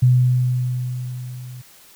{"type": "tone with level ramp", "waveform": "sine", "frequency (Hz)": 125.4, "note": "B2", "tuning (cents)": 27, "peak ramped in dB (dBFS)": [-9, -33], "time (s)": [0.02, 1.62], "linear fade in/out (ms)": 10, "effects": ["white hiss -48 dBFS RMS until 1.95 s"]}